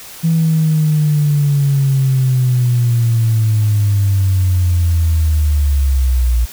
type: linear sweep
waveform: sine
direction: down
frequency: 164.81 to 57.9 Hz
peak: -9 dBFS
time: 0.23-6.46 s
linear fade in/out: 20 ms
effects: tanh soft clip ceiling -5 dBFS + white hiss -34 dBFS RMS until 6.52 s